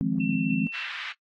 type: chord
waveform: sine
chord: F minor seventh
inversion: third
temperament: just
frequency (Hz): 157.15 / 174.61 / 209.5 / 261.9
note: Eb3 / F3 / Ab3 / C4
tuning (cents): +18 / 0 / +15 / +2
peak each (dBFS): -31 / -29 / -28 / -27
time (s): 0.01-0.67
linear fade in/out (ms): 0
type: tone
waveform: sine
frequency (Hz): 2695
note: E7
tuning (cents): +38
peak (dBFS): -34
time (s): 0.2-0.86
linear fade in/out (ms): 5
type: band-pass noise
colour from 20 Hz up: pink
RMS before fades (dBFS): -36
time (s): 0.73-1.13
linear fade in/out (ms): 20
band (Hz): 1500 to 3200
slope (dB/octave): 24
effects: noise-tail reverb RT60 0.1 s tail -20 dB re dry + AAC 32 kbps